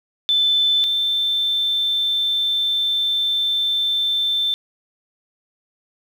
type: tone pair in turn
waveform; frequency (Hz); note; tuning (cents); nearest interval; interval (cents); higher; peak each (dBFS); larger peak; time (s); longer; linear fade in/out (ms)
sine; 3525 / 3550; A7 / A7; +2 / +15; unison; 13; second; -14 / -17; first; 0.29-0.84 / 0.84-4.54; second; 0
effects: 7-bit